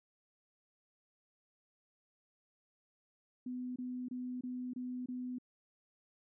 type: tone bursts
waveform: sine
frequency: 250.4 Hz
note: B3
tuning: 24 cents sharp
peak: -38 dBFS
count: 6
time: 3.46-5.385 s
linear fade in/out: 5 ms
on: 300 ms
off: 25 ms
effects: none